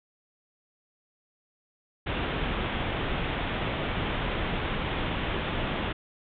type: low-pass noise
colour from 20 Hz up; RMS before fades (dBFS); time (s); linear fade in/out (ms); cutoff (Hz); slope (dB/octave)
pink; -30; 2.06-5.93; 10; 3600; 96
effects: none